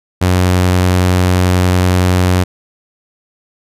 sawtooth tone, 91 Hz, F#2, 28 cents flat, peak -5 dBFS, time 0.21-2.44 s, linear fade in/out 10 ms, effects resampled to 32000 Hz

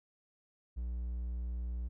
triangle tone, 59.9 Hz, A#1, 48 cents sharp, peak -33 dBFS, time 0.76-1.89 s, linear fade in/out 20 ms, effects none

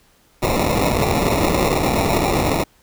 violet noise with sample-and-hold, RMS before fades -18 dBFS, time 0.42-2.64 s, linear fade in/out 10 ms, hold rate 1575 Hz, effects pink hiss -56 dBFS RMS until 2.82 s

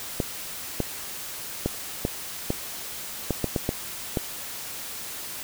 clicks, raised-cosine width 2 ms, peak -10 dBFS, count 10, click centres 0.202 / 0.803 / 1.66 / 2.051 / 2.504 / 3.307 / 3.443 / 3.562 / 3.691 / 4.172 s, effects white hiss -36 dBFS RMS until 5.43 s

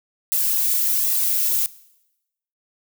violet noise with flanger, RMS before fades -20 dBFS, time 0.32-1.66 s, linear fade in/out 0 ms, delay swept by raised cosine 1.3 to 2.5 ms, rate 1.3 Hz, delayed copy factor -0.6, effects noise-tail reverb RT60 0.9 s tail -20 dB re dry

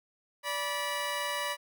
15% pulse tone pair together, 581.4 / 977 Hz, D5 / B5, -18 / -19 cents, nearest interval major sixth, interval 899 cents, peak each -28 / -27 dBFS, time 0.43-1.57 s, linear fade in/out 50 ms, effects none

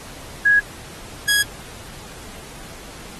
sine / sawtooth tone pair in turn, 1661.2 / 1661.2 Hz, G#6 / G#6, 0 / 0 cents, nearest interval unison, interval 0 cents, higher neither, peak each -11 dBFS, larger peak neither, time 0.45-0.6 / 1.28-1.43 s, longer neither, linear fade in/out 10 ms, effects pink hiss -39 dBFS RMS until 3.19 s + AAC 32 kbps

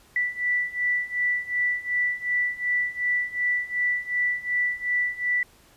sine beating tone pair, 1967 / 1969.7 Hz, B6 / B6, -7 / -5 cents, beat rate 2.7 Hz, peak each -27 / -25 dBFS, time 0.16-5.43 s, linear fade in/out 2 ms, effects pink hiss -56 dBFS RMS until 5.76 s + resampled to 32000 Hz

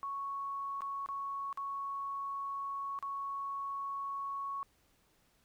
sine tone with dropouts, 1108.7 Hz, C#6, in tune, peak -36 dBFS, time 0.03-4.63 s, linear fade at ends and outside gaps 0 ms, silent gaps 0.807-0.819 / 1.061-1.088 / 1.528-1.574 / 2.989-3.026 s, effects pink hiss -71 dBFS RMS until 5.44 s

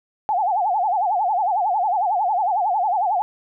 sine tone with vibrato, 784 Hz, G5, in tune, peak -17 dBFS, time 0.29-3.22 s, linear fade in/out 0 ms, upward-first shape sine, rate 11 Hz, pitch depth 200 cents each way, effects none

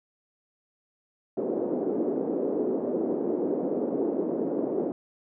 white band-pass noise, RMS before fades -28 dBFS, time 1.37-4.92 s, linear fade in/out 2 ms, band 260 to 440 Hz, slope 24 dB/octave, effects none

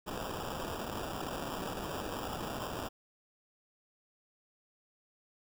blue noise with sample-and-hold, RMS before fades -39 dBFS, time 0.06-2.89 s, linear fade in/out 20 ms, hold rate 2100 Hz, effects none

